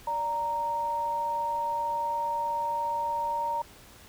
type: tone pair together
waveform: sine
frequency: 583 / 929.2 Hz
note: D5 / A#5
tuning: -13 / -6 cents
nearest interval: minor sixth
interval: 807 cents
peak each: -37 / -27 dBFS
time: 0.07-3.62 s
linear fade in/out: 5 ms
effects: pink hiss -52 dBFS RMS until 4.08 s